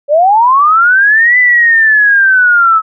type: linear two-way sweep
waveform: sine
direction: up then down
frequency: 554.4 to 2008 to 1286 Hz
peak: -4 dBFS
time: 0.08-2.82 s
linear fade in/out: 50 ms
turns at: 1.38 s
effects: none